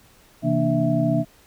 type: tone cluster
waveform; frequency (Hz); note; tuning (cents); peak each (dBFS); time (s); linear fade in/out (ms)
sine; 130.6 / 163.3 / 233.7 / 294.1 / 659; C3 / E3 / A#3 / D4 / E5; -3 / -16 / +5 / +3 / -1; -24; 0.42-1.25; 50
effects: pink hiss -54 dBFS RMS until 1.46 s